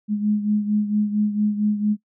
sine beating tone pair, 208.7 / 213.1 Hz, G#3 / G#3, +9 / +45 cents, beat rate 4.4 Hz, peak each -19 / -25 dBFS, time 0.08-1.97 s, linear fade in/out 50 ms, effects noise-tail reverb RT60 0.1 s tail -21 dB re dry

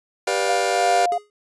sawtooth chord, G dominant seventh, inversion none, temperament just, 392 / 490 / 588 / 705.6 Hz, G4 / B4 / D5 / F5, 0 / -14 / +2 / +18 cents, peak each -21 dBFS, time 0.27-1.06 s, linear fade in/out 5 ms
sine tone, 704 Hz, F5, 14 cents sharp, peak -19 dBFS, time 0.49-1.18 s, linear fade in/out 5 ms
square tone with exponential decay, 415.3 Hz, G#4, in tune, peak -26 dBFS, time 1.12-1.3 s, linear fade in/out 1 ms, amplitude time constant 39 ms
effects resampled to 24000 Hz

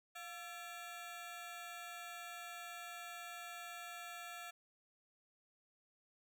20% pulse ring-modulated tone, 1022 Hz, C6, 41 cents flat, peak -39 dBFS, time 0.15-4.51 s, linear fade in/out 10 ms, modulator 319 Hz, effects none

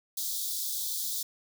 white high-pass noise, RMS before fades -33 dBFS, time 0.17-1.23 s, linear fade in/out 5 ms, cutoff 3400 Hz, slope 96 dB/octave, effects none

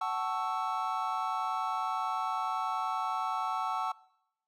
triangle chord, F# minor seventh, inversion none, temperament equal with one note detuned, 749.5 / 880 / 1108.7 / 1318.5 Hz, F#5 / A5 / C#6 / E6, +22 / 0 / 0 / 0 cents, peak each -34 dBFS, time 0.01-3.92 s, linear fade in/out 5 ms, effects noise-tail reverb RT60 0.8 s tail -22 dB re dry

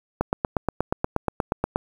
click train, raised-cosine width 1 ms, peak -7 dBFS, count 14, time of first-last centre 0.21-1.759 s, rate 8.39 Hz, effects 7-bit

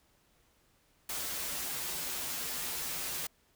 white noise with comb filter, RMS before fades -37 dBFS, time 1.09-3.27 s, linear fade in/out 5 ms, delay 9.5 ms, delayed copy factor -0.8, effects pink hiss -69 dBFS RMS until 3.55 s

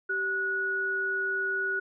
sine tone pair together, 386.5 / 1462 Hz, G4 / F#6, -24 / -21 cents, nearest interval octave + major seventh, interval 2303 cents, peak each -35 / -27 dBFS, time 0.09-1.8 s, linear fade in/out 10 ms, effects none

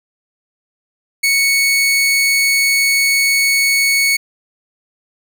sawtooth tone, 2217 Hz, C#7, in tune, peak -8 dBFS, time 1.23-4.17 s, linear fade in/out 10 ms, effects none

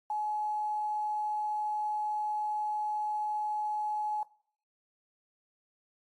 sine tone with quantisation, 847 Hz, G#5, 34 cents sharp, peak -30 dBFS, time 0.1-4.23 s, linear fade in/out 2 ms, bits 10, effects noise-tail reverb RT60 0.6 s tail -22 dB re dry + AAC 32 kbps

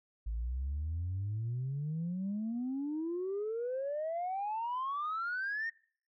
sine exponential sweep, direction up, 52.6 to 1864.7 Hz, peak -32 dBFS, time 0.26-5.7 s, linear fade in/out 10 ms, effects noise-tail reverb RT60 0.5 s tail -23 dB re dry + tanh soft clip ceiling -30 dBFS

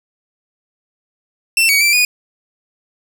sawtooth tone with pitch steps, 2687 / 2253 / 2341 / 2466 Hz, E7 / C#7 / D7 / D#7, +33 / +28 / -6 / -16 cents, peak -7 dBFS, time 1.57-2.05 s, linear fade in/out 2 ms, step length 120 ms, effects none

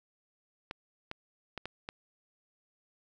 clicks, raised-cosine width 0.3 ms, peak -22 dBFS, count 5, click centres 0.711 / 1.114 / 1.577 / 1.656 / 1.889 s, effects none

